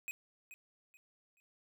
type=tone with echo; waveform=square; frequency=2513 Hz; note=D#7; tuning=17 cents sharp; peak=-39 dBFS; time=0.08-0.11 s; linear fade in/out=0 ms; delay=430 ms; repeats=3; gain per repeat=-11 dB; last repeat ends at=1.4 s; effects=none